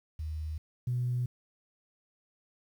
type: tone pair in turn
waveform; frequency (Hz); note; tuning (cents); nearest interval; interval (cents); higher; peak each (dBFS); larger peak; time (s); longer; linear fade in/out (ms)
sine; 77.78 / 123.47; D#2 / B2; 0 / 0; minor sixth; 800; second; -33 / -27; second; 0.19-0.58 / 0.87-1.26; neither; 5
effects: tanh soft clip ceiling -23 dBFS + 10-bit